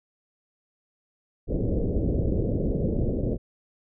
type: low-pass noise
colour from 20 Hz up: pink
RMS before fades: -25 dBFS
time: 1.47-3.38 s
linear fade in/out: 50 ms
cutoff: 550 Hz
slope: 48 dB/octave
effects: none